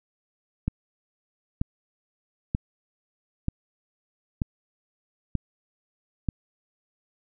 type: click train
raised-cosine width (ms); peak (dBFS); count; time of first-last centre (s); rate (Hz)
5; -12; 7; 0.68-6.287; 1.07
effects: none